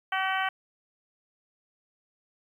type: harmonic tone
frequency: 380.9 Hz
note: G4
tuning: 50 cents flat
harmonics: 2 / 3 / 4 / 5 / 6 / 7 / 8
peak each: -30 / -33 / -31 / -34 / -37 / -40 / -37 dBFS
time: 0.12-0.49 s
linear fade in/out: 5 ms
effects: 10-bit